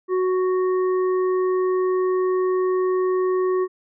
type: harmonic tone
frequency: 370 Hz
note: F#4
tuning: in tune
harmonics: 1 / 3 / 5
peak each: -18 / -29 / -40 dBFS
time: 0.08-3.68 s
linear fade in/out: 50 ms
effects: none